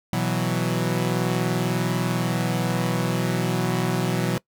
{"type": "chord", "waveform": "sawtooth", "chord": "B suspended fourth", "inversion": "none", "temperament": "equal", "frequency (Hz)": [123.47, 164.81, 185], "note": ["B2", "E3", "F#3"], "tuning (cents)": [0, 0, 0], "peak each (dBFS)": -22, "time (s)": [0.13, 4.38], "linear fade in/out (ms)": 0, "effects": ["noise-tail reverb RT60 0.1 s tail -22 dB re dry"]}